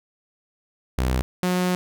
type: tone pair in turn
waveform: sawtooth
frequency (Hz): 63.6 / 181.09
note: C2 / F#3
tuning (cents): -48 / -37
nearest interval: octave + tritone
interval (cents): 1811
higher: second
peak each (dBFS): -16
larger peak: neither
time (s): 0.98-1.22 / 1.43-1.75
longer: second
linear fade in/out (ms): 0
effects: none